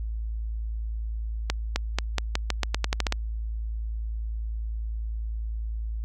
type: accelerating click train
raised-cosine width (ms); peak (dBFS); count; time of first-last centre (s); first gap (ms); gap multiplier
0.2; -7; 13; 1.5-3.124; 260; 0.87
effects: added 55 Hz sine -28 dBFS peak until 6.04 s